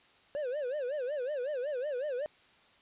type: tone with vibrato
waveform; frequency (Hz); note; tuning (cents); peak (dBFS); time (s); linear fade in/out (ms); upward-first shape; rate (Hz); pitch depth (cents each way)
triangle; 544; C#5; -33; -30; 0.35-2.26; 0; sine; 5.4; 200
effects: white hiss -62 dBFS RMS until 2.81 s + resampled to 8000 Hz